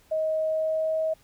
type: tone with pitch glide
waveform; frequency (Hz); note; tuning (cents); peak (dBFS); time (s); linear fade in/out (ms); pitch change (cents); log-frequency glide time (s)
sine; 630 to 636.2; D#5 to D#5; +21 to +38; -23; 0.11-1.14; 10; +17; 0.38-1.02
effects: pink hiss -60 dBFS RMS until 1.23 s